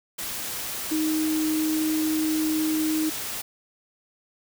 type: tone in noise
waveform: sine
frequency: 312.3 Hz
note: D#4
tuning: 7 cents sharp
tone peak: -22 dBFS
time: 0.91-3.1 s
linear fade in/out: 10 ms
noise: white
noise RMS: -32 dBFS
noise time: 0.18-3.42 s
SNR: +7 dB
effects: none